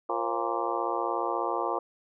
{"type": "harmonic tone with a mistuned harmonic", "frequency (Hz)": 116.54, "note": "A#2", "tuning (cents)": 0, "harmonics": [3, 4, 5, 6, 7, 8, 9, 10], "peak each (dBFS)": [-35, -35, -35, -35, -35, -35, -35, -35], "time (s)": [0.09, 1.79], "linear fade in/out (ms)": 5, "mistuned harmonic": 5, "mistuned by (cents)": -130, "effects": []}